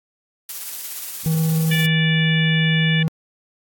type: noise with tremolo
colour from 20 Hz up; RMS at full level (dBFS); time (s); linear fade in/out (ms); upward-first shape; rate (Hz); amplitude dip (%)
blue; -29; 0.49-1.86; 2; square; 17; 25
type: tone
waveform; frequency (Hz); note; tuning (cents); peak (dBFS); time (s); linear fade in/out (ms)
triangle; 160; D#3; +49; -14; 1.26-3.08; 0
type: harmonic tone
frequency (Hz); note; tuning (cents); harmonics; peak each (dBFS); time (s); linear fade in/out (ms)
583; D5; -13; 3 / 4 / 5 / 6; -24 / -25 / -26 / -27; 1.71-3.03; 5
effects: AAC 64 kbps